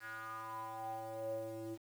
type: tone with band-pass filter sweep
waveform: square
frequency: 111.3 Hz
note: A2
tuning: 20 cents sharp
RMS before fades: -44 dBFS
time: 0-1.78 s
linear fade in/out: 50 ms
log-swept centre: 1600 to 380 Hz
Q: 7.2
effects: 10-bit